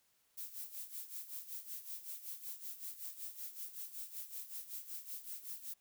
violet noise with tremolo, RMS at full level -44 dBFS, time 0.37-5.74 s, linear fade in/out 10 ms, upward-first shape sine, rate 5.3 Hz, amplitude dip 75%, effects white hiss -75 dBFS RMS until 5.8 s

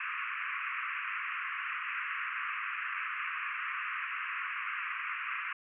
pink band-pass noise, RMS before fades -37 dBFS, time 0-5.53 s, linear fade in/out 5 ms, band 1100 to 2700 Hz, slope 96 dB/octave, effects none

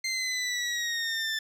20% pulse exponential sweep, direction down, 2093 to 1760 Hz, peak -23 dBFS, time 0.04-1.39 s, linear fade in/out 5 ms, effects low-pass 10000 Hz 12 dB/octave

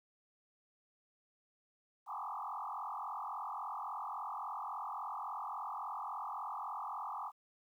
sine tone with frequency modulation, 1003 Hz, B5, 26 cents sharp, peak -39 dBFS, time 2.06-7.32 s, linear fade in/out 50 ms, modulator 43.6 Hz, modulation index 5.3, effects 12-bit

